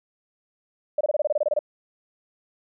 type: tone bursts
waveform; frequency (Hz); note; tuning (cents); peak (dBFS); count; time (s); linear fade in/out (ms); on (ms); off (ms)
sine; 598; D5; +31; -18; 12; 0.98-1.591; 5; 28; 25
effects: none